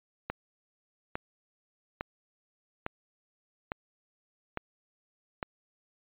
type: click train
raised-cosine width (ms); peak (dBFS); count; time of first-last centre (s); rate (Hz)
0.5; -17; 7; 0.3-5.428; 1.17
effects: resampled to 8000 Hz